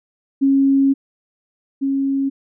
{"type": "tone pair in turn", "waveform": "sine", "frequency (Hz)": [273.3, 273.3], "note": ["C#4", "C#4"], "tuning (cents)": [-24, -24], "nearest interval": "unison", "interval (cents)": 0, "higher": "neither", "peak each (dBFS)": [-11, -16], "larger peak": "first", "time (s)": [[0.41, 0.94], [1.81, 2.3]], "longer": "first", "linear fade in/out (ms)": 20, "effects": []}